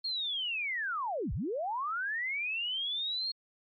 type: linear two-way sweep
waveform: sine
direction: down then up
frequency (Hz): 4318 to 41.36 to 4318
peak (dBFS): -31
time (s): 0.04-3.32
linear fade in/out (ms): 10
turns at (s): 1.33
effects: MP3 32 kbps